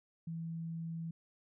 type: tone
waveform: sine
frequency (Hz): 164.81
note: E3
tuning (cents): 0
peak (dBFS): -38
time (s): 0.27-1.11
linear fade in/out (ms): 5
effects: none